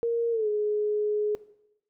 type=tone with pitch glide; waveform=sine; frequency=466.2 to 420.2 Hz; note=A#4 to G#4; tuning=0 to +20 cents; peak=-23 dBFS; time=0.03-1.35 s; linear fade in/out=0 ms; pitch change=-180 cents; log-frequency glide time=0.31-0.48 s; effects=noise-tail reverb RT60 0.8 s tail -18 dB re dry